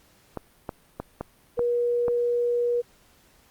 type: clicks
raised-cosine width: 1 ms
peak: -16 dBFS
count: 6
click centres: 0.373 / 0.692 / 1 / 1.21 / 1.593 / 2.082 s
type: tone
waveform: sine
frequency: 480.2 Hz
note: B4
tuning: 49 cents flat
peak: -21 dBFS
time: 1.57-2.82 s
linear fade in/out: 20 ms
effects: pink hiss -59 dBFS RMS until 3.5 s + Opus 48 kbps